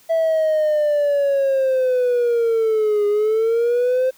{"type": "linear two-way sweep", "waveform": "triangle", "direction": "down then up", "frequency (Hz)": [659.3, 410, 522], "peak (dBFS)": -12, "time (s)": [0.09, 4.11], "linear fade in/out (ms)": 20, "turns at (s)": 3.07, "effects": ["tanh soft clip ceiling -10 dBFS", "white hiss -52 dBFS RMS until 4.17 s"]}